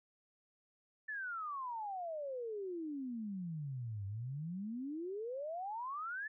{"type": "exponential two-way sweep", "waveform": "sine", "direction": "down then up", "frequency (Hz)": [1777, 96.2, 1777], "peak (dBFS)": -39, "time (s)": [1.08, 6.28], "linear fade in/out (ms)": 10, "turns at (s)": 4.06, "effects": []}